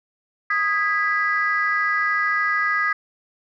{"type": "chord", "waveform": "sine", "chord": "G# minor", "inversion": "second", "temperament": "equal with one note detuned", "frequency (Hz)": [1244.5, 1647.8, 1975.5], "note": ["D#6", "G#6", "B6"], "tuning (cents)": [0, -14, 0], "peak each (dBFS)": -22, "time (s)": [0.5, 2.93], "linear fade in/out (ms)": 5, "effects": ["tanh soft clip ceiling -11 dBFS"]}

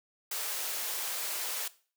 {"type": "high-pass noise", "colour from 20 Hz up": "white", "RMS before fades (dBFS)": -35, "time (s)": [0.31, 1.68], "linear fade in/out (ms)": 5, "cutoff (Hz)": 410, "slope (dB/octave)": 24, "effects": ["noise-tail reverb RT60 0.4 s tail -18 dB re dry"]}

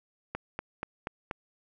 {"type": "click train", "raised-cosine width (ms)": 0.5, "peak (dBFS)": -18, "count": 5, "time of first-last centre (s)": [0.35, 1.312], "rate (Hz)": 4.16, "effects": []}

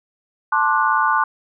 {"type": "chord", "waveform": "sine", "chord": "D dominant seventh", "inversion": "second", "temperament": "just", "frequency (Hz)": [881, 1057.2, 1174.7, 1468.3], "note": ["A5", "C6", "D6", "F#6"], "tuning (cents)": [2, 18, 0, -14], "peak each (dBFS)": -20, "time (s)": [0.52, 1.24], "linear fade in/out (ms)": 5, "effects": []}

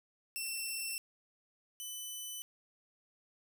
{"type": "tone pair in turn", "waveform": "10% pulse", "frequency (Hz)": [2691, 3000], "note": ["E7", "F#7"], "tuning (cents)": [35, 23], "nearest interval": "major second", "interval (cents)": 188, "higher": "second", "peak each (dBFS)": [-28, -33], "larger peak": "first", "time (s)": [[0.36, 0.98], [1.8, 2.42]], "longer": "neither", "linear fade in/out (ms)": 0, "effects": []}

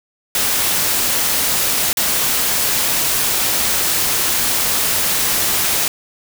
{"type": "noise with dropouts", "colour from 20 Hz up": "white", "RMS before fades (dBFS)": -17, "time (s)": [0.35, 5.88], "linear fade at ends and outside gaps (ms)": 1, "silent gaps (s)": [1.93, 1.971], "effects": []}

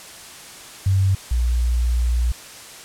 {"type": "tone pair in turn", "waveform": "sine", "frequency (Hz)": [96, 60.06], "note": ["G2", "B1"], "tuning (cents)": [-36, -48], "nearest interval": "minor sixth", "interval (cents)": 812, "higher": "first", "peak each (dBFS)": [-14, -16], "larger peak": "first", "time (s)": [[0.86, 1.15], [1.31, 2.32]], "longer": "second", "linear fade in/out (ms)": 5, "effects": ["white hiss -39 dBFS RMS until 2.84 s", "low-pass 10000 Hz 12 dB/octave"]}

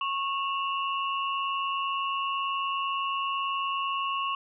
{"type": "tone cluster", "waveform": "sine", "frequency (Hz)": [1098, 2709, 2888], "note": ["C#6", "E7", "F#7"], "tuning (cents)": [-17, 47, -43], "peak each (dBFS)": [-28, -36, -36], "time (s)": [0.01, 4.35], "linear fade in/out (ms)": 2, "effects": []}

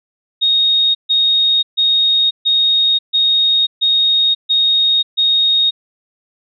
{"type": "tone bursts", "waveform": "sine", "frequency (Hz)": 3729, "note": "A#7", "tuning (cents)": 0, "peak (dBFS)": -10, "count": 8, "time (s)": [0.41, 5.71], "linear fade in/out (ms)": 20, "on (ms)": 540, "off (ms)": 140, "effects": []}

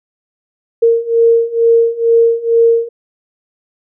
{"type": "beating tone pair", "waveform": "sine", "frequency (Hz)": [460.5, 462.7], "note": ["A#4", "A#4"], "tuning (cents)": [-21, -13], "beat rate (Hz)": 2.2, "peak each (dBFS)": [-12, -10], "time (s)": [0.82, 2.89], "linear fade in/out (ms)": 10, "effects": []}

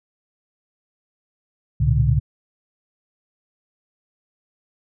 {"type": "tone cluster", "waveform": "sine", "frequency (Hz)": [67, 111.4, 121.3, 145.6], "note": ["C2", "A2", "B2", "D3"], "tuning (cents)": [42, 22, -31, -15], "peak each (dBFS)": -20, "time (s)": [1.8, 2.2], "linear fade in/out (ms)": 10, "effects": []}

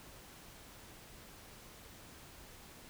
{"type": "silence", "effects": ["pink hiss -55 dBFS RMS until 2.89 s"]}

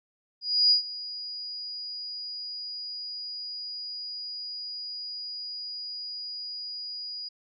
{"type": "tone with ADSR envelope", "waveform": "sine", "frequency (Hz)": 4894, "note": "D#8", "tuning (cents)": -29, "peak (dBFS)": -16, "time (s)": [0.41, 7.29], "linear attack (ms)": 300, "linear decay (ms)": 110, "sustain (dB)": -18, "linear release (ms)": 11, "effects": []}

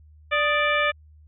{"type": "harmonic tone with a mistuned harmonic", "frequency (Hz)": 587.3, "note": "D5", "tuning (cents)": 0, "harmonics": [1, 2, 3, 4, 5, 6], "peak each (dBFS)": [-25, -25, -25, -25, -32, -33], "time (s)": [0.31, 0.92], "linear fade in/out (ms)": 20, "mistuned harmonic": 2, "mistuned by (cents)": 90, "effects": ["added 76 Hz sine -48 dBFS peak until 1.27 s"]}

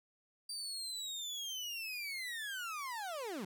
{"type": "linear sweep", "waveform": "30% pulse", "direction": "down", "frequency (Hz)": [4703, 165.9], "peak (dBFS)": -37, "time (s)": [0.49, 3.45], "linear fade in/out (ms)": 5, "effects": []}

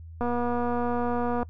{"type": "click train", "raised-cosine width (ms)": 1, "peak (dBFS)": -16, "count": 295, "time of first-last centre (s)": [0.21, 1.43], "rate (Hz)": 241, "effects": ["noise-tail reverb RT60 0.1 s tail -24 dB re dry", "added 82 Hz sine -40 dBFS peak until 1.49 s"]}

